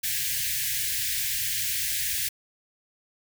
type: band-stop noise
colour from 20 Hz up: white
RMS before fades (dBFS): -28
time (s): 0.03-2.29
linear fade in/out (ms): 10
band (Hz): 150 to 1600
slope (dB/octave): 96
effects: none